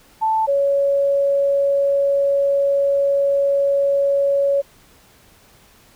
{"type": "tone pair in turn", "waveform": "sine", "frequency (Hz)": [881, 559], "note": ["A5", "C#5"], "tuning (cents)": [2, 14], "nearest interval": "minor sixth", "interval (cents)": 788, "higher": "first", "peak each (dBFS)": [-15, -14], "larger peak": "second", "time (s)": [[0.21, 0.47], [0.47, 4.62]], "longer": "second", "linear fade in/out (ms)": 20, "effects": ["pink hiss -51 dBFS RMS until 5.95 s"]}